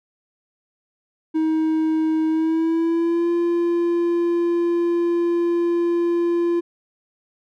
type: tone with pitch glide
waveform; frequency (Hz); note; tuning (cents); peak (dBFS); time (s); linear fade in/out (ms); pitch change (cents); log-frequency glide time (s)
triangle; 316.7 to 343.4; D#4 to F4; +31 to -29; -15; 1.34-6.61; 20; +140; 2.28-3.31
effects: none

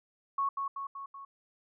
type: tone with echo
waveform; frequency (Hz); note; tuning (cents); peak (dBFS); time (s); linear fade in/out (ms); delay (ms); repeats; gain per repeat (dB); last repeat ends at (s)
sine; 1104; C#6; -7; -27; 0.38-0.49; 5; 190; 4; -4; 1.25
effects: none

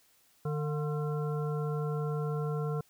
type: harmonic tone with a mistuned harmonic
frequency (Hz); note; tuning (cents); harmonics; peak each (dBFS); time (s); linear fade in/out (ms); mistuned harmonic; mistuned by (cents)
150.5; D3; +43; 1 / 3 / 5 / 7 / 9; -31 / -36 / -45 / -46 / -45; 0.45-2.81; 5; 5; -83
effects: white hiss -66 dBFS RMS until 2.89 s

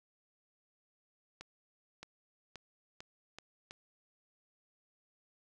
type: accelerating click train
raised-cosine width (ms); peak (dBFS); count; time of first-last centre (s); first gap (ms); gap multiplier
0.2; -29; 6; 1.41-3.709; 620; 0.85
effects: none

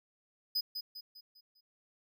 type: tone with echo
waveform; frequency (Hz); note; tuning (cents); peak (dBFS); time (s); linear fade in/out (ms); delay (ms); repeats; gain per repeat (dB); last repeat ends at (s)
square; 4998; D#8; +7; -30; 0.55-0.61; 10; 200; 5; -7; 1.61
effects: none

